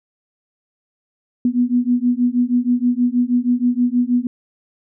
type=beating tone pair; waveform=sine; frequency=241.9 / 248.2 Hz; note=B3 / B3; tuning=-36 / +9 cents; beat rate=6.3 Hz; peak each=-17 dBFS; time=1.45-4.27 s; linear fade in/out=2 ms; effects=none